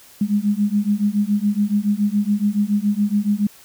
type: beating tone pair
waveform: sine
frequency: 202.5 / 209.6 Hz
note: G#3 / G#3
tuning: -43 / +16 cents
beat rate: 7.1 Hz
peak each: -19 dBFS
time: 0.21-3.47 s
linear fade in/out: 5 ms
effects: white hiss -47 dBFS RMS until 3.64 s